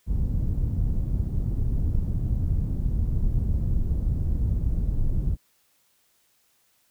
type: low-pass noise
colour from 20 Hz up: pink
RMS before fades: -24 dBFS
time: 0.06-5.37 s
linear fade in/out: 50 ms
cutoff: 120 Hz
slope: 12 dB/octave
effects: white hiss -66 dBFS RMS until 6.9 s